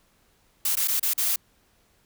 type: noise with dropouts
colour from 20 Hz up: blue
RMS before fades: -24 dBFS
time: 0.65-1.36 s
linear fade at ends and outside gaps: 5 ms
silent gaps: 0.755-0.769 / 0.875-0.882 / 0.997-1.028 / 1.136-1.178 s
effects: pink hiss -64 dBFS RMS until 2.05 s